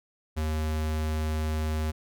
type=tone; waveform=square; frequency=77.78 Hz; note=D#2; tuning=in tune; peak=-27 dBFS; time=0.36-1.92 s; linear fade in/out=20 ms; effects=none